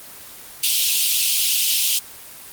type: high-pass noise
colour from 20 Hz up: pink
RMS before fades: -18 dBFS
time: 0.63-1.99 s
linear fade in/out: 5 ms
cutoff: 2700 Hz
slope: 48 dB/octave
effects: white hiss -39 dBFS RMS until 2.52 s + Opus 24 kbps